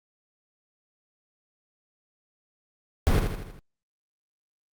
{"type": "noise with echo", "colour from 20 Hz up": "brown", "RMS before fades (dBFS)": -20, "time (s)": [3.07, 3.19], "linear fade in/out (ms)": 0, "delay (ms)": 80, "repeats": 5, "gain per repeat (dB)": -5, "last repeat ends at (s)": 3.59, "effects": ["Opus 48 kbps"]}